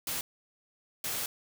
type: noise bursts at uneven times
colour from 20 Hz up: white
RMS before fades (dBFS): -34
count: 2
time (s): 0.07-0.21 / 1.04-1.26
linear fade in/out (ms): 2
effects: none

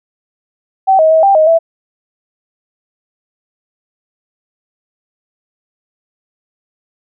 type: tone with pitch steps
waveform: sine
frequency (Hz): 768 / 634 / 641 / 788 / 626 / 660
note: G5 / D#5 / E5 / G5 / D#5 / E5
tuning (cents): -36 / +32 / -49 / +9 / +10 / +2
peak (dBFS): -5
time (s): 0.87-1.59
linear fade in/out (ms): 20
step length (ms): 120
effects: none

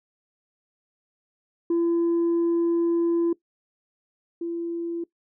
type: tone pair in turn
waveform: sine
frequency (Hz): 338.6 / 338.6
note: E4 / E4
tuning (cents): +46 / +46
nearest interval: unison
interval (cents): 0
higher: neither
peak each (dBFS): -17 / -26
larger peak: first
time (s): 1.7-3.33 / 4.41-5.04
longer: first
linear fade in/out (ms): 5
effects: noise-tail reverb RT60 0.1 s tail -20 dB re dry + tanh soft clip ceiling -18 dBFS

